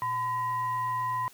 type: tone with frequency modulation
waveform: sine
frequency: 1010 Hz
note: B5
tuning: 39 cents sharp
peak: -27 dBFS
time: 0.02-1.28 s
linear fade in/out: 0 ms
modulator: 892 Hz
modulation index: 0.41
effects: white hiss -55 dBFS RMS until 1.33 s